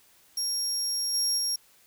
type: tone with level steps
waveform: 30% pulse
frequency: 5580 Hz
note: F8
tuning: 2 cents flat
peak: -23 / -20 / -22 dBFS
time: 0.37-1.56 s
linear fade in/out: 5 ms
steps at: 1.13 / 1.37 s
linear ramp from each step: 20 ms
effects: white hiss -60 dBFS RMS until 1.86 s